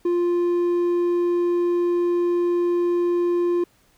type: tone with hard clipping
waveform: sine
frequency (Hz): 349.2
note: F4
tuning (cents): 0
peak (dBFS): -19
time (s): 0.05-3.64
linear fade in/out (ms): 5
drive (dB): 3
effects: pink hiss -60 dBFS RMS until 3.97 s